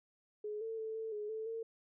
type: tone with pitch steps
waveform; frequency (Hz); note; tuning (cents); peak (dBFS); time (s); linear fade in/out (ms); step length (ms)
sine; 421.7 / 448.3 / 440.8 / 444.8 / 419.6 / 439.6 / 453.1; G#4 / A4 / A4 / A4 / G#4 / A4 / A#4; +26 / +32 / +3 / +19 / +18 / -2 / -49; -38; 0.44-1.63; 5; 170
effects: none